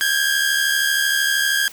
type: tone pair together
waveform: sawtooth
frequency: 1588.3 / 1661.2 Hz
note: G6 / G#6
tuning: +22 / 0 cents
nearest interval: minor second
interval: 78 cents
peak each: -16 dBFS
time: 0.01-1.68 s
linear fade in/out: 0 ms
effects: white hiss -40 dBFS RMS until 1.72 s